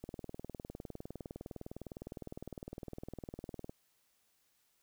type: click train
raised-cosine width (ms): 2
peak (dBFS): -30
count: 73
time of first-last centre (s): 0.04-3.695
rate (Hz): 19.7
effects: white hiss -75 dBFS RMS until 4.82 s